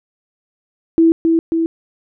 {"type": "tone with echo", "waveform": "sine", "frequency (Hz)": 328.6, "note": "E4", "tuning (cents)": -5, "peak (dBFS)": -7, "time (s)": [0.98, 1.12], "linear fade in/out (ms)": 0, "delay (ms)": 270, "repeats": 2, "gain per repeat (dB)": -3, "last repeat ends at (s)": 1.66, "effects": []}